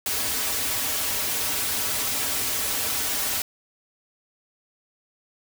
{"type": "noise with comb filter", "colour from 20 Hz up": "white", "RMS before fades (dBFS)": -26, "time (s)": [0.06, 3.42], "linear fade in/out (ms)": 2, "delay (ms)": 5.7, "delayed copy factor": -0.95, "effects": []}